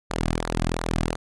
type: tone with flanger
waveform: sawtooth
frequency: 41.28 Hz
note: E1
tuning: 3 cents sharp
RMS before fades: -26 dBFS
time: 0.1-1.16 s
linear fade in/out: 10 ms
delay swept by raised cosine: 0.33 to 2.23 ms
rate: 2.8 Hz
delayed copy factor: -0.75
effects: resampled to 24000 Hz